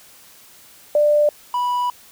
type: tone pair in turn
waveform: sine / triangle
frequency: 593 / 982.2 Hz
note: D5 / B5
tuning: +17 / -10 cents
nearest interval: major sixth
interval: 873 cents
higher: second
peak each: -12 / -16 dBFS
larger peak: first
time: 0.95-1.29 / 1.54-1.9 s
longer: second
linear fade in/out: 2 ms
effects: white hiss -47 dBFS RMS until 2.11 s